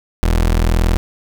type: tone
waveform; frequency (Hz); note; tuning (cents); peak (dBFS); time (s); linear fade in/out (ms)
30% pulse; 41.2; E1; 0; -9; 0.23-0.97; 0
effects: none